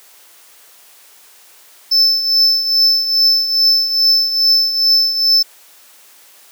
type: tone with tremolo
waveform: triangle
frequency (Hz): 5274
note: E8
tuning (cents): 0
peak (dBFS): -6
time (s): 1.91-5.43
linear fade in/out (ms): 10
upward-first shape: triangle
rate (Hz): 2.4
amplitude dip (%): 70
effects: white hiss -45 dBFS RMS until 6.51 s + high-pass 400 Hz 12 dB/octave